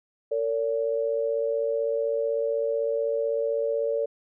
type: tone pair together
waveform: sine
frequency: 454.5 / 570.4 Hz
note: A#4 / C#5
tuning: -44 / +49 cents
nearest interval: major third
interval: 393 cents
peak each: -26 dBFS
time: 0.31-4.06 s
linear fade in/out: 10 ms
effects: none